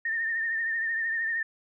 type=tone with vibrato; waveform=sine; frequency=1817 Hz; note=A#6; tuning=45 cents flat; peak=-26 dBFS; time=0.05-1.43 s; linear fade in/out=5 ms; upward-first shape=triangle; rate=13 Hz; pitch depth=56 cents each way; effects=none